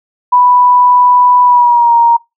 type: tone with pitch glide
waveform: sine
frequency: 987.8 to 936.1 Hz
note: B5 to A#5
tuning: 0 to +7 cents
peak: -4 dBFS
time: 0.32-2.17 s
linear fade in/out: 10 ms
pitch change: -93 cents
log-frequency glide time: 1.44-1.94 s
effects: noise-tail reverb RT60 0.2 s tail -24 dB re dry